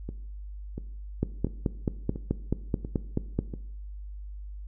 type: two click trains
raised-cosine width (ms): 3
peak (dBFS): -12 / -22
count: 11 / 6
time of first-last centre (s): 1.23-3.39 / 0.09-3.538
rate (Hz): 4.63 / 1.45
effects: noise-tail reverb RT60 0.7 s tail -17 dB re dry + added 50 Hz sine -37 dBFS peak until 4.67 s